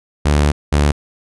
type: tone pair in turn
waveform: sawtooth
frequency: 73.42 / 73.11 Hz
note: D2 / D2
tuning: 0 / -7 cents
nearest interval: unison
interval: 7 cents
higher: first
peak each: -7 dBFS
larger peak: neither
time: 0.25-0.52 / 0.72-0.92 s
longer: first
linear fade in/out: 10 ms
effects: resampled to 24000 Hz